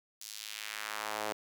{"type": "tone with high-pass filter sweep", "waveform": "sawtooth", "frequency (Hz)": 106.7, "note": "G#2", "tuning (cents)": 47, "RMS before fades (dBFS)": -40, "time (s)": [0.21, 1.33], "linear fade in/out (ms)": 5, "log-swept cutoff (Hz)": [5700, 530], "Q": 1.2, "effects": []}